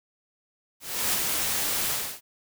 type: noise with ADSR envelope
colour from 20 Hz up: white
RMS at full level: -24 dBFS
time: 0.8-2.21 s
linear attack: 330 ms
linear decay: 22 ms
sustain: -3 dB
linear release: 300 ms
effects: none